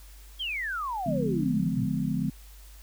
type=exponential sweep; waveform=sine; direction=down; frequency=3322 to 107.2 Hz; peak=-29 dBFS; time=0.39-1.86 s; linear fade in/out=20 ms
type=chord; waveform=sine; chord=D diminished seventh; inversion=none; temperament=just; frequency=146.83 / 176.2 / 211.4 / 253.7 Hz; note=D3 / F3 / Ab3 / Cb4; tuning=0 / +16 / +31 / +47 cents; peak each=-31 dBFS; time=1.06-2.3 s; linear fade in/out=5 ms
effects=added 50 Hz sine -46 dBFS peak until 2.82 s + white hiss -55 dBFS RMS until 2.82 s